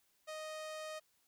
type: tone with low-pass filter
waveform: sawtooth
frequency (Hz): 622.3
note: D#5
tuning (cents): 0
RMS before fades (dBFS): -45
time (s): 0.27-1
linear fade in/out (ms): 20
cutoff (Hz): 9400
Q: 0.87
effects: white hiss -75 dBFS RMS until 1.27 s